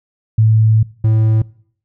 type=tone pair in turn; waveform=sine / triangle; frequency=110 / 110 Hz; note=A2 / A2; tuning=0 / 0 cents; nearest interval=unison; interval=0 cents; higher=neither; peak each=-7 dBFS; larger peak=neither; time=0.38-0.83 / 1.04-1.42 s; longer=first; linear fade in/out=5 ms; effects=noise-tail reverb RT60 0.6 s tail -23 dB re dry